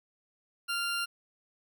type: tone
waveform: 20% pulse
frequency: 1392 Hz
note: F6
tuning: 6 cents flat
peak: -25 dBFS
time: 0.68-1.06 s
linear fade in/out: 20 ms
effects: none